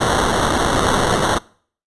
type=noise with sample-and-hold; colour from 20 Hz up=violet; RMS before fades=-17 dBFS; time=0-1.39 s; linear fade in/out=20 ms; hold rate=2450 Hz; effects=noise-tail reverb RT60 0.5 s tail -23 dB re dry + resampled to 24000 Hz